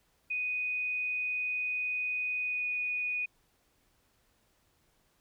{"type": "tone with pitch glide", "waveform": "sine", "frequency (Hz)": [2489, 2473], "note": ["D#7", "D#7"], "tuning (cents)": [0, -11], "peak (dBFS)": -30, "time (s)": [0.3, 3.26], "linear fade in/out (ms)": 10, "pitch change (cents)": -11, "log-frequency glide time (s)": [2.41, 2.69], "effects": ["pink hiss -71 dBFS RMS until 5.2 s"]}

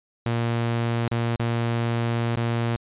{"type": "tone with dropouts", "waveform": "sawtooth", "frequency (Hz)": 117, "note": "A#2", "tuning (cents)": 7, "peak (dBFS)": -18, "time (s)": [0.26, 2.76], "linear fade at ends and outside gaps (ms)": 0, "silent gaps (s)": [[1.078, 1.114], [1.358, 1.396], [2.357, 2.37]], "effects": ["resampled to 8000 Hz"]}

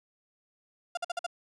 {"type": "tone bursts", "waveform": "35% pulse", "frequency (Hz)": 698, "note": "F5", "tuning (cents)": -1, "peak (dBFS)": -28, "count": 5, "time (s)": [0.95, 1.265], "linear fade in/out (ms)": 5, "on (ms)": 23, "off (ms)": 50, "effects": ["resampled to 22050 Hz"]}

